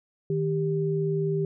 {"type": "tone pair together", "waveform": "sine", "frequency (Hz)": [156.52, 394.4], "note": ["D#3", "G4"], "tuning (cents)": [11, 11], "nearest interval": "octave + major third", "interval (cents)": 1600, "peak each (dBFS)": -26, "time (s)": [0.3, 1.45], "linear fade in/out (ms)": 2, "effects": []}